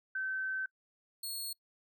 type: tone pair in turn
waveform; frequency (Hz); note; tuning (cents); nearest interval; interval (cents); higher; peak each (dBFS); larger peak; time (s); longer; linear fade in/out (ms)
sine / 15% pulse; 1538 / 4329; G6 / C#8; -33 / -42; octave + tritone; 1791; second; -33 / -31; second; 0.15-0.66 / 1.23-1.53; first; 5
effects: noise-tail reverb RT60 0.1 s tail -23 dB re dry